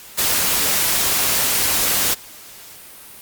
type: noise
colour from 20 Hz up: white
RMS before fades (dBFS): -18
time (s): 0.17-2.15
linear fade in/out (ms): 20
effects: white hiss -40 dBFS RMS until 3.21 s + Opus 48 kbps